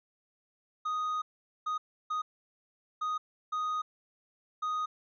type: tone bursts at uneven times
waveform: triangle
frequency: 1244.5 Hz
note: D#6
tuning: in tune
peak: -28 dBFS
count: 6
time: 0.85-1.22 / 1.66-1.78 / 2.1-2.22 / 3.01-3.18 / 3.52-3.82 / 4.62-4.86 s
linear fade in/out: 10 ms
effects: resampled to 16000 Hz